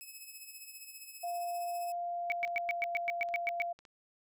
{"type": "tone with tremolo", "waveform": "5% pulse", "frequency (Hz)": 2579, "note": "E7", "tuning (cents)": -39, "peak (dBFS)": -36, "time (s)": [0.01, 1.92], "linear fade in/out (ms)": 0, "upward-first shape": "sine", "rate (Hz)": 15, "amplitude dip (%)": 55}
{"type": "tone with pitch glide", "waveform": "sine", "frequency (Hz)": [697, 691], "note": ["F5", "F5"], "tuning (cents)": [-4, -19], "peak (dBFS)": -34, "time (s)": [1.23, 3.73], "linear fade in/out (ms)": 10, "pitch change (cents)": -15, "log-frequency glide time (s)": [1.99, 2.9]}
{"type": "tone bursts", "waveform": "sine", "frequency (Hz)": 2265, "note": "C#7", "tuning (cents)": 37, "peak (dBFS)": -29, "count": 11, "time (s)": [2.3, 3.62], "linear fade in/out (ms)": 0, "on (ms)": 20, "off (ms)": 110}
{"type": "clicks", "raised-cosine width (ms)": 0.2, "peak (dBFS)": -38, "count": 6, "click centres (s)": [2.435, 2.477, 2.706, 3.288, 3.79, 3.852]}
{"effects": []}